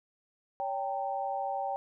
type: tone cluster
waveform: sine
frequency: 564 / 785 / 917 Hz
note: C#5 / G5 / A#5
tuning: +30 / +2 / -29 cents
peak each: -37 / -32 / -40 dBFS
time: 0.6-1.76 s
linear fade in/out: 0 ms
effects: none